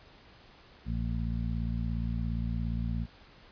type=harmonic tone; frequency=57.2 Hz; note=A#1; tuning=32 cents flat; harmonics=1 / 2 / 3 / 4; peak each=-32 / -35 / -37 / -38 dBFS; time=0.85-3.07 s; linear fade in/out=50 ms; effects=pink hiss -56 dBFS RMS until 3.51 s + resampled to 11025 Hz